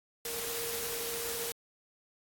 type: tone in noise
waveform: sine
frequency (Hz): 466.2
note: A#4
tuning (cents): 0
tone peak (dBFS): -41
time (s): 0.25-1.52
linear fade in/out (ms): 2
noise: white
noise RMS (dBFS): -37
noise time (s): 0.25-1.52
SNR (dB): -7
effects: AAC 64 kbps